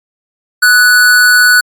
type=tone with amplitude modulation; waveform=square; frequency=1480 Hz; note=F#6; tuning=in tune; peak=-3 dBFS; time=0.62-1.61 s; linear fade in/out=10 ms; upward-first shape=sine; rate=217 Hz; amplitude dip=40%; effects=AAC 64 kbps